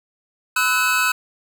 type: tone cluster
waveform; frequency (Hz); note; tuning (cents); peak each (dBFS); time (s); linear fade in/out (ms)
square; 1006 / 1298 / 1490 / 2584; B5 / E6 / F#6 / E7; +32 / -27 / +12 / -35; -28 / -23 / -21 / -22; 0.56-1.12; 5
effects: none